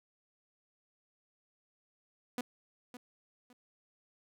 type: tone with echo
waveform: sawtooth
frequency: 246.9 Hz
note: B3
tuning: in tune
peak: -30 dBFS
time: 2.38-2.41 s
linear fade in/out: 2 ms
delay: 560 ms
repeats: 2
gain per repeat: -12 dB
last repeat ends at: 3.53 s
effects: none